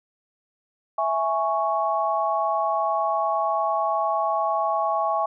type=chord; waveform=sine; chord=C# minor; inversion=first; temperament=equal; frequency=659.3 / 830.6 / 1108.7 Hz; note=E5 / G#5 / C#6; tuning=0 / 0 / 0 cents; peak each=-25 dBFS; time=0.98-5.26 s; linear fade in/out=5 ms; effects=none